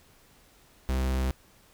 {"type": "tone", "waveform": "45% pulse", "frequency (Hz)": 65, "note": "C2", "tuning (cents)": -11, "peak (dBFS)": -25, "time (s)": [0.89, 1.31], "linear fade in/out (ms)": 0, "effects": ["pink hiss -59 dBFS RMS until 1.73 s"]}